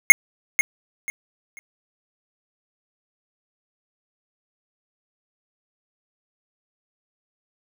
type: tone with echo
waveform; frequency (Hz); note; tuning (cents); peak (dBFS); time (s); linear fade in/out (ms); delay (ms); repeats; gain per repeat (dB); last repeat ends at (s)
square; 2153; C7; +49; -3; 0.1-0.12; 0; 490; 3; -12; 1.59
effects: none